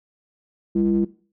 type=ring-modulated tone; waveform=triangle; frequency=68.7 Hz; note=C#2; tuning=15 cents flat; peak=-12 dBFS; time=0.75-1.05 s; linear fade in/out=10 ms; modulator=269 Hz; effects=noise-tail reverb RT60 0.4 s tail -18 dB re dry